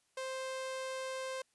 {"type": "tone", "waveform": "sawtooth", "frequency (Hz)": 524, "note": "C5", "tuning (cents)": 2, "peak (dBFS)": -34, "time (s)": [0.17, 1.42], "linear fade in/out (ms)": 5, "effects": ["white hiss -75 dBFS RMS until 1.54 s", "resampled to 24000 Hz"]}